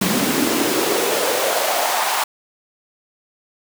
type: noise with high-pass filter sweep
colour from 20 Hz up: pink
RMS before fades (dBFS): -19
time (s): 0.01-2.24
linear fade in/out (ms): 5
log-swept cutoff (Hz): 200 to 930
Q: 3.1
effects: none

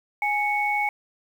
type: tone pair together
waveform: sine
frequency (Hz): 830.6 / 2217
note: G#5 / C#7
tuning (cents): 0 / 0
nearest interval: octave + perfect fourth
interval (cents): 1700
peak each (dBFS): -24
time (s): 0.22-0.89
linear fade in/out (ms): 2
effects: 8-bit

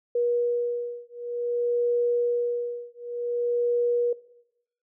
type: beating tone pair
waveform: sine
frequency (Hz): 480 / 480.54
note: B4 / B4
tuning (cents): -49 / -47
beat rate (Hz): 0.54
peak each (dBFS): -27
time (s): 0.15-4.13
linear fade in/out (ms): 5
effects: noise-tail reverb RT60 0.8 s tail -18 dB re dry

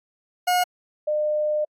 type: tone pair in turn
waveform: 40% pulse / sine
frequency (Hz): 721 / 604.2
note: F#5 / D5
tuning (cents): -45 / +49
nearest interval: minor third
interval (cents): 306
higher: first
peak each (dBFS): -17 / -20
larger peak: first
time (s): 0.47-0.64 / 1.07-1.65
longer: second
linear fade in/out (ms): 10
effects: AAC 48 kbps

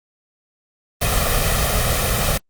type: noise with comb filter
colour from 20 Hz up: pink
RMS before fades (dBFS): -18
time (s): 1.01-2.38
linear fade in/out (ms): 10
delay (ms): 1.6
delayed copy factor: +0.9
effects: Opus 24 kbps

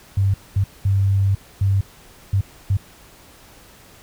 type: tone bursts at uneven times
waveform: sine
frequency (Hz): 98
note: G2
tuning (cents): 0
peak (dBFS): -14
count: 6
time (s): 0.17-0.34 / 0.56-0.64 / 0.85-1.35 / 1.61-1.81 / 2.33-2.41 / 2.7-2.77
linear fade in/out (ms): 5
effects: pink hiss -47 dBFS RMS until 4.02 s

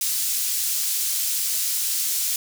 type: high-pass noise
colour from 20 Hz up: pink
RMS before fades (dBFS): -24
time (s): 0.01-2.36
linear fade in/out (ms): 2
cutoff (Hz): 6000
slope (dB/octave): 12
effects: none

